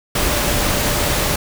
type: tone in noise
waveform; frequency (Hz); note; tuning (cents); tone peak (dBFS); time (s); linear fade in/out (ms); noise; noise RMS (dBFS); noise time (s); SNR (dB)
sine; 587.3; D5; 0; -28; 0.15-1.36; 5; pink; -18; 0.15-1.36; -13
effects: none